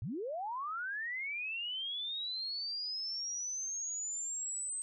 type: linear sweep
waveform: sine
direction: up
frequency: 87.31 to 8290 Hz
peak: -36 dBFS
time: 0.02-4.82 s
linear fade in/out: 0 ms
effects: none